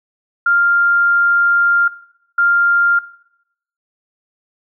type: tone pair in turn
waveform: sine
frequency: 1396.9 / 1396.9 Hz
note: F6 / F6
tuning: 0 / 0 cents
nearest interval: unison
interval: 0 cents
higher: neither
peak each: -10 dBFS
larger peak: neither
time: 0.46-1.88 / 2.38-2.99 s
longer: first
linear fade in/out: 5 ms
effects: noise-tail reverb RT60 0.8 s tail -19 dB re dry